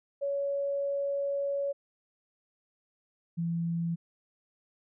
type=tone pair in turn; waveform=sine; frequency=561 / 168.29 Hz; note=C#5 / E3; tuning=+21 / +36 cents; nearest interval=octave + major sixth; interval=2085 cents; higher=first; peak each=-28 dBFS; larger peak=neither; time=0.21-1.73 / 3.37-3.96 s; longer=first; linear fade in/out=20 ms; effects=none